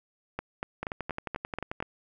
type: two click trains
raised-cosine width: 0.5 ms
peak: -17 / -18 dBFS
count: 7 / 12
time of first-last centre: 0.39-1.825 / 0.83-1.803 s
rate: 4.18 / 11.3 Hz
effects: none